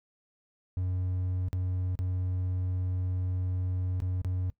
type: tone with dropouts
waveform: triangle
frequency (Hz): 91.7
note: F#2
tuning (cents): -15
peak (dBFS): -26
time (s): 0.77-4.5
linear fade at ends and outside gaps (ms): 0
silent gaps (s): 1.484-1.53 / 1.953-1.99 / 4.002-4.02 / 4.216-4.247
effects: noise-tail reverb RT60 0.1 s tail -20 dB re dry